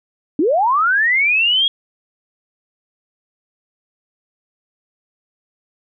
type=linear sweep; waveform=sine; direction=up; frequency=270 to 3322 Hz; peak=-12 dBFS; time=0.39-1.68 s; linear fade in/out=2 ms; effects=none